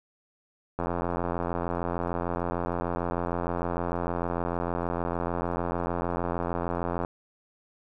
click train, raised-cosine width 1 ms, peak -15 dBFS, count 543, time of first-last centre 0.79-7.049 s, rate 86.6 Hz, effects none

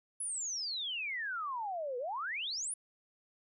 sine exponential two-way sweep, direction down then up, 10548 to 475.4 to 10548 Hz, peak -35 dBFS, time 0.2-2.74 s, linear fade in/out 5 ms, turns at 1.98 s, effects none

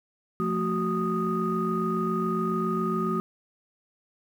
sine tone cluster, 175.8 / 223 / 373.2 / 1242 Hz, F3 / A3 / F#4 / D#6, +12 / +23 / +15 / -3 cents, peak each -29 dBFS, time 0.4-3.2 s, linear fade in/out 0 ms, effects tanh soft clip ceiling -16 dBFS + 9-bit

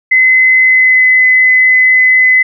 sine tone with pitch glide, 2040 to 2024 Hz, C7 to B6, -44 to +42 cents, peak -4 dBFS, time 0.11-2.43 s, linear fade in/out 10 ms, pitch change -14 cents, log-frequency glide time 0.63-1.08 s, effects none

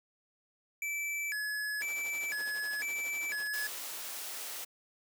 square tone with vibrato, 1985 Hz, B6, 8 cents sharp, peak -34 dBFS, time 0.82-3.67 s, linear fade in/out 2 ms, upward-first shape square, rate 1 Hz, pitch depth 270 cents each way
pink noise with tremolo, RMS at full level -45 dBFS, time 1.8-3.48 s, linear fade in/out 10 ms, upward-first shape triangle, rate 12 Hz, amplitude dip 75%
white noise, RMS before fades -41 dBFS, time 3.53-4.65 s, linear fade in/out 10 ms
effects high-pass 400 Hz 12 dB/octave

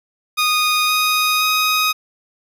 15% pulse tone with pitch steps, 1236 / 1245.3 / 1254.7 Hz, D#6 / D#6 / D#6, -12 / +1 / +14 cents, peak -8 dBFS, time 0.37-1.93 s, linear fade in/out 20 ms, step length 520 ms, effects none

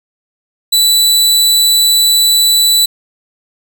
sawtooth tone, 3968 Hz, B7, 7 cents sharp, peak -4 dBFS, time 0.72-2.86 s, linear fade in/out 10 ms, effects none

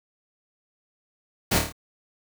pink noise with echo, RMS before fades -22 dBFS, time 1.51-1.59 s, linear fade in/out 10 ms, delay 27 ms, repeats 5, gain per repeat -4 dB, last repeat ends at 1.725 s, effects none

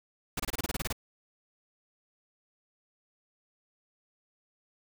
pink noise bursts, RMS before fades -32 dBFS, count 11, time 0.37-0.927 s, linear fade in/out 5 ms, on 27 ms, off 26 ms, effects none

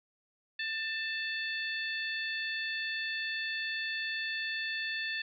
harmonic tone with a mistuned harmonic, 880 Hz, A5, in tune, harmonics 2 / 3 / 4 / 5, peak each -35 / -39 / -41 / -43 dBFS, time 0.59-5.22 s, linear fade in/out 5 ms, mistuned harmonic 2, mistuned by +22 cents, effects none

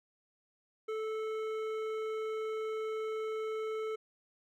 sine tone with hard clipping, 437.3 Hz, A4, 11 cents flat, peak -36 dBFS, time 0.88-3.96 s, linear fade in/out 10 ms, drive 11 dB, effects none

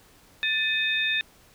sine tone cluster, 1765 / 2525 / 3635 Hz, A6 / D#7 / A#7, +5 / +25 / -44 cents, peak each -27 dBFS, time 0.43-1.21 s, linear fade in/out 0 ms, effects pink hiss -56 dBFS RMS until 1.54 s

